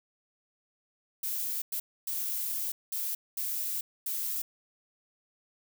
violet noise bursts at uneven times, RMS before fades -33 dBFS, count 6, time 1.23-1.62 / 1.72-1.8 / 2.07-2.72 / 2.92-3.15 / 3.37-3.81 / 4.06-4.42 s, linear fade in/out 5 ms, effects none

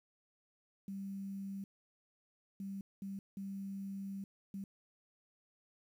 sine tone bursts at uneven times, 196 Hz, G3, in tune, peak -40 dBFS, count 5, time 0.88-1.64 / 2.6-2.81 / 3.02-3.19 / 3.37-4.24 / 4.54-4.64 s, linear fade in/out 2 ms, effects 11-bit

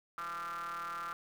square ring-modulated tone, 86.6 Hz, F2, 14 cents flat, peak -36 dBFS, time 0.18-1.13 s, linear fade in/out 0 ms, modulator 1280 Hz, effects 11-bit

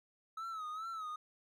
triangle tone with vibrato, 1288 Hz, E6, 41 cents flat, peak -38 dBFS, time 0.37-1.16 s, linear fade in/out 5 ms, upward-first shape sine, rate 2.4 Hz, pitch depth 83 cents each way, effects none

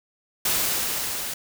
white noise with level ramp, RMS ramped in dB -22 to -31 dBFS, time 0.45-1.34 s, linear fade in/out 5 ms, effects none

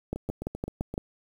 two click trains, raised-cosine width 2 ms, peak -21 / -16 dBFS, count 7 / 6, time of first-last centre 0.16-0.94 / 0.13-0.979 s, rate 7.69 / 5.89 Hz, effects 8-bit

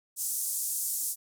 white band-pass noise, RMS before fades -32 dBFS, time 0.16-1.16 s, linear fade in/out 50 ms, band 6800 to 13000 Hz, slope 24 dB/octave, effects none

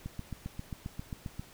click train, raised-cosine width 5 ms, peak -25 dBFS, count 11, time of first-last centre 0.06-1.395 s, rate 7.49 Hz, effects pink hiss -55 dBFS RMS until 1.53 s

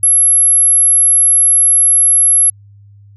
sine tone, 11120 Hz, F9, 9 cents flat, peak -6 dBFS, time 0.03-2.5 s, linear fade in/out 5 ms, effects added 101 Hz sine -38 dBFS peak until 3.16 s

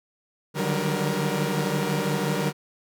sawtooth tone cluster, 146.7 / 152.4 / 184.2 / 196.6 / 472.2 Hz, D3 / D#3 / F#3 / G3 / A#4, -2 / -36 / -7 / +5 / +22 cents, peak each -26 dBFS, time 0.54-2.53 s, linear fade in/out 50 ms, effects none

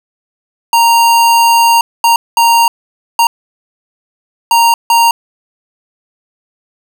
square tone bursts at uneven times, 930 Hz, A#5, 4 cents flat, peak -6 dBFS, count 6, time 0.73-1.81 / 2.04-2.16 / 2.37-2.68 / 3.19-3.27 / 4.51-4.74 / 4.9-5.11 s, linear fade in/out 2 ms, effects none

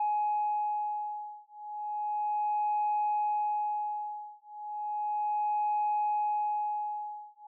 sine beating tone pair, 839 / 839.34 Hz, G#5 / G#5, +17 / +18 cents, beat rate 0.34 Hz, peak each -31 dBFS, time 0-7.47 s, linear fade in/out 5 ms, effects tanh soft clip ceiling -22 dBFS

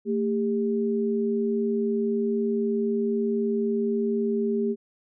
sine tone pair together, 225.3 / 401.4 Hz, A3 / G4, +41 / +41 cents, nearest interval minor seventh, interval 1000 cents, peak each -25 dBFS, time 0.05-4.76 s, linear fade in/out 50 ms, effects none

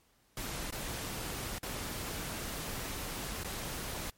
pink noise with dropouts, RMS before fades -39 dBFS, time 0.37-4.1 s, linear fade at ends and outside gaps 2 ms, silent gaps 0.706-0.724 / 1.584-1.63 / 3.435-3.445 s, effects pink hiss -69 dBFS RMS until 4.17 s + MP3 64 kbps

